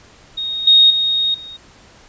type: tone with level steps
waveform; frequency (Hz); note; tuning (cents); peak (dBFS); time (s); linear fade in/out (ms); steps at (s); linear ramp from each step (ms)
sine; 3729; A#7; 0; -20 / -6 / -14 / -31; 0.37-1.57; 10; 0.67 / 0.9 / 1.34; 5
effects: pink hiss -46 dBFS RMS until 2.08 s + resampled to 16000 Hz